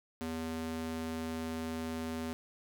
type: tone with high-pass filter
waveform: square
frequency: 81 Hz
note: E2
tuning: 30 cents flat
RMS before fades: -38 dBFS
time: 0.21-2.33 s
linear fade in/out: 0 ms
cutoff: 190 Hz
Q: 1.7
effects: none